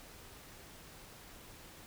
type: silence
effects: pink hiss -54 dBFS RMS until 1.86 s